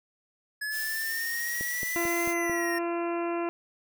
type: linear two-way sweep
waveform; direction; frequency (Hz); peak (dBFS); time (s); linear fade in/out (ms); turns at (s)
square; up then down; 1695 to 2070 to 1828; -31; 0.61-2.79; 10; 2.29
type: noise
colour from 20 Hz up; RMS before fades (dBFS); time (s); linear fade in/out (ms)
blue; -37; 0.7-2.35; 50
type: click train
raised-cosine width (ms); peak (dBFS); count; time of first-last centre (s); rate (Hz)
2; -25; 5; 1.61-2.497; 4.51
type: harmonic tone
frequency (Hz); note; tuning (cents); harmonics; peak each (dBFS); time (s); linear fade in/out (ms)
341.7; F4; -38; 1 / 2 / 3 / 4 / 5 / 6 / 7 / 8; -29 / -34 / -37 / -41 / -47 / -49 / -45 / -45; 1.96-3.49; 0
effects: none